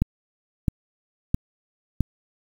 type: click train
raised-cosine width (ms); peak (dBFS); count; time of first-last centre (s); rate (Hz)
5; -7; 4; 0.02-2.007; 1.51
effects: 7-bit